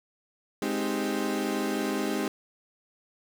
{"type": "chord", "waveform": "35% pulse", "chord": "Ab major seventh", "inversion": "none", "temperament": "equal with one note detuned", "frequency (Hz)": [208.7, 261.6, 311.1, 392], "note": ["Ab3", "C4", "Eb4", "G4"], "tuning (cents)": [9, 0, 0, 0], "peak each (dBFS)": -31, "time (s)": [0.62, 2.28], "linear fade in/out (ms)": 2, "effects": []}